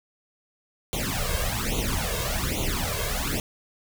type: noise with flanger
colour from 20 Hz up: pink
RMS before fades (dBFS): -27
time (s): 0.93-3.4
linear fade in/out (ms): 0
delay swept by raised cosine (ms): 0.29 to 1.89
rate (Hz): 1.2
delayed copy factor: +1
effects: none